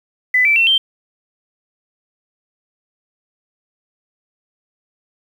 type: tone with pitch steps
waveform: sine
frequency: 2002 / 2326 / 2703 / 3141 Hz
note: B6 / D7 / E7 / G7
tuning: +23 / -17 / +43 / +3 cents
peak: -10 dBFS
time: 0.34-0.78 s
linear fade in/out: 5 ms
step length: 110 ms
effects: 7-bit